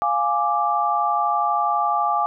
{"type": "chord", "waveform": "sine", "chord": "D diminished", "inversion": "first", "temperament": "equal", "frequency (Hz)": [698.5, 830.6, 1174.7], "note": ["F5", "Ab5", "D6"], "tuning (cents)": [0, 0, 0], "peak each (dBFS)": [-24, -22, -21], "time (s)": [0.02, 2.26], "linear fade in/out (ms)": 0, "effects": []}